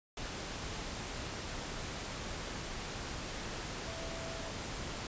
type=tone in noise; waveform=sine; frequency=659.3 Hz; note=E5; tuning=in tune; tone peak=-46 dBFS; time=3.87-4.49 s; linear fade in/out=2 ms; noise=pink; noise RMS=-41 dBFS; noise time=0.17-5.07 s; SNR=-8 dB; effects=resampled to 16000 Hz